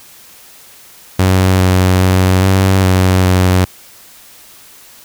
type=tone with pitch steps; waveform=sawtooth; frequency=93.6 / 92.4 / 93.1 / 95.5 / 93 / 92 Hz; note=F#2 / F#2 / F#2 / G2 / F#2 / F#2; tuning=+20 / -2 / +11 / -45 / +9 / -9 cents; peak=-4 dBFS; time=1.19-3.65 s; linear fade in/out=5 ms; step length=410 ms; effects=white hiss -40 dBFS RMS until 5.04 s